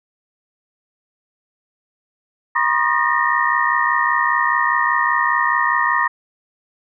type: tone cluster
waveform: sine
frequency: 965 / 1071 / 1216 / 1815 / 1880 Hz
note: B5 / C6 / D#6 / A#6 / A#6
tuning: -40 / +40 / -40 / -47 / +14 cents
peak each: -21 dBFS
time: 2.55-6.08 s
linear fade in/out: 10 ms
effects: none

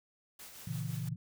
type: noise with tremolo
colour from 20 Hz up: white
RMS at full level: -49 dBFS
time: 0.39-1.09 s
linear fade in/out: 5 ms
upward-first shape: sine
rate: 5.9 Hz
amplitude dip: 40%
type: chord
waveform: sine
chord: A# diminished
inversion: none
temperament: equal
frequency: 116.54 / 138.59 / 164.81 Hz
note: A#2 / C#3 / E3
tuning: 0 / 0 / 0 cents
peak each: -39 dBFS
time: 0.67-1.16 s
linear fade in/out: 5 ms
effects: none

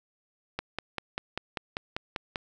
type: click train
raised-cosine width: 0.3 ms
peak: -15 dBFS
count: 10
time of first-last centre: 0.59-2.358 s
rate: 5.09 Hz
effects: none

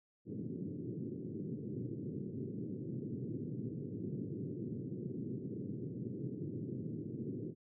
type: band-pass noise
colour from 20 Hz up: pink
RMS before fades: -42 dBFS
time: 0.25-7.55 s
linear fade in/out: 50 ms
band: 110 to 410 Hz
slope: 48 dB/octave
effects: none

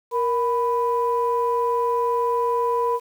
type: tone pair together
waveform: sine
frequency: 470 / 992.4 Hz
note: A#4 / B5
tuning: +14 / +8 cents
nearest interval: octave + minor second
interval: 1294 cents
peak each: -21 dBFS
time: 0.11-3 s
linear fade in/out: 50 ms
effects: tanh soft clip ceiling -11 dBFS + 8-bit

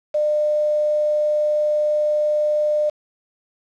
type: tone with quantisation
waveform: sine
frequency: 601 Hz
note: D5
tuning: 40 cents sharp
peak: -16 dBFS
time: 0.14-2.9 s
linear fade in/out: 10 ms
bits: 6
effects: low-pass 4000 Hz 12 dB/octave

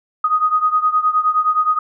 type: beating tone pair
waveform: sine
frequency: 1244.5 / 1254.1 Hz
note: D#6 / D#6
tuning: 0 / +13 cents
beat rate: 9.6 Hz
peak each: -15 / -18 dBFS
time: 0.24-1.79 s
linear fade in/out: 5 ms
effects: none

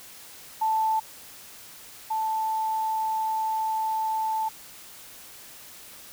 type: tone pair in turn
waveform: sine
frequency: 880 / 880 Hz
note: A5 / A5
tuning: 0 / 0 cents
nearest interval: unison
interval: 0 cents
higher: neither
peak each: -21 / -24 dBFS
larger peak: first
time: 0.61-1 / 2.1-4.49 s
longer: second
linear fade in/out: 10 ms
effects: white hiss -46 dBFS RMS until 6.12 s

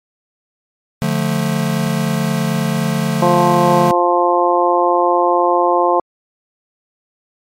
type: chord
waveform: square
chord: D minor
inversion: none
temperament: just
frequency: 146.83 / 176.2 / 220.2 Hz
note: D3 / F3 / A3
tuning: 0 / +16 / +2 cents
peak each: -20 dBFS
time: 1.02-3.91 s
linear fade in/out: 0 ms
type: harmonic tone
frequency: 175.5 Hz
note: F3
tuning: 9 cents sharp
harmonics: 2 / 3 / 4 / 5 / 6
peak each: -17 / -17 / -17 / -17 / -17 dBFS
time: 3.22-6 s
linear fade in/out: 2 ms
effects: MP3 64 kbps

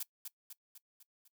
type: noise with echo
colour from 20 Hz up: blue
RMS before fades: -38 dBFS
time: 0-0.03 s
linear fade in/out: 5 ms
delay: 250 ms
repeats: 5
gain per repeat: -5 dB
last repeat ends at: 1.28 s
effects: noise-tail reverb RT60 0.1 s tail -20 dB re dry

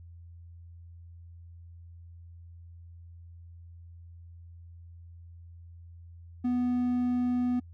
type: tone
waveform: triangle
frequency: 246.9 Hz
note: B3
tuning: in tune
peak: -23 dBFS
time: 6.44-7.6 s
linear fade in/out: 10 ms
effects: noise-tail reverb RT60 0.1 s tail -26 dB re dry + added 85 Hz sine -46 dBFS peak until 7.73 s

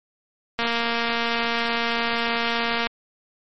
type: click train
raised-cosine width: 0.3 ms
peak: -8 dBFS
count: 532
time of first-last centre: 0.59-2.869 s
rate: 233 Hz
effects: MP3 32 kbps

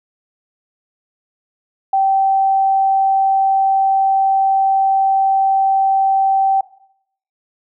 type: tone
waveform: sine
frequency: 776 Hz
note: G5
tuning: 18 cents flat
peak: -11 dBFS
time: 1.93-6.61 s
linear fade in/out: 5 ms
effects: noise-tail reverb RT60 0.7 s tail -18 dB re dry

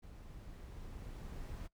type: noise with level ramp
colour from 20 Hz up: brown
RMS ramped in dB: -53 to -44 dBFS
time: 0.02-1.68 s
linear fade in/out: 20 ms
effects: noise-tail reverb RT60 0.1 s tail -19 dB re dry

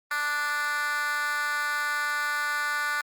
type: tone with high-pass filter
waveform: 10% pulse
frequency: 293.7 Hz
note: D4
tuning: in tune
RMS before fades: -28 dBFS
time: 0.11-3.01 s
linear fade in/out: 2 ms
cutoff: 1400 Hz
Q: 3.1
effects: Opus 32 kbps

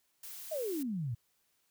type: noise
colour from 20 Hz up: blue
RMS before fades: -46 dBFS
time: 0.23-0.83 s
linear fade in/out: 5 ms
type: exponential sweep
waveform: sine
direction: down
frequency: 659.3 to 108.8 Hz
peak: -33 dBFS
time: 0.51-1.15 s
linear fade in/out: 10 ms
effects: white hiss -75 dBFS RMS until 1.7 s

